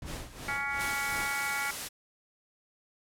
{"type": "noise with exponential decay", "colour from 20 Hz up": "brown", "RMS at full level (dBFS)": -37, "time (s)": [0.02, 0.9], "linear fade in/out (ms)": 2, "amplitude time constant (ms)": 190}
{"type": "noise with tremolo", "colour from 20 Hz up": "pink", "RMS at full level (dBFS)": -40, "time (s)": [0.04, 1.3], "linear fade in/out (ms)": 50, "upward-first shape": "sine", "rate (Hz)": 2.8, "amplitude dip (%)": 75}
{"type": "harmonic tone", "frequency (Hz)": 280, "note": "C#4", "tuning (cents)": 18, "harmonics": [3, 4, 5, 6, 7, 8], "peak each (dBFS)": [-38, -43, -35, -43, -38, -35], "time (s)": [0.48, 1.71], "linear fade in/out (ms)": 5}
{"type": "noise", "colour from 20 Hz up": "white", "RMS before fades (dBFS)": -37, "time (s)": [0.79, 1.89], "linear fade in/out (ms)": 20}
{"effects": ["low-pass 12000 Hz 12 dB/octave"]}